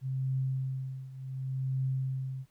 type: tone with tremolo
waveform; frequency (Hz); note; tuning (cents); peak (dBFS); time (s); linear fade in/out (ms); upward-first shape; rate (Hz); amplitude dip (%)
sine; 132; C3; +16; -27; 0.01-2.46; 50; triangle; 0.68; 85
effects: pink hiss -71 dBFS RMS until 2.5 s